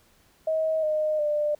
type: tone with pitch steps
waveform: sine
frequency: 635 / 615.1 / 595.9 Hz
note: D#5 / D#5 / D5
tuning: +35 / -20 / +25 cents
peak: -22 dBFS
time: 0.47-1.55 s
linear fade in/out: 5 ms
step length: 360 ms
effects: pink hiss -61 dBFS RMS until 1.59 s